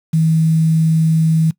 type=tone with quantisation; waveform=sine; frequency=160.5 Hz; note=E3; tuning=46 cents flat; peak=-10 dBFS; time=0.13-1.51 s; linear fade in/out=10 ms; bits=6; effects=noise-tail reverb RT60 0.1 s tail -20 dB re dry